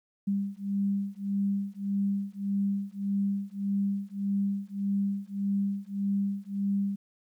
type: beating tone pair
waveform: sine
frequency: 198.1 / 199.8 Hz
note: G3 / G3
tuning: +18 / +33 cents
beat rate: 1.7 Hz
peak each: -30 dBFS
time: 0.27-6.96 s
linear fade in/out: 10 ms
effects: 11-bit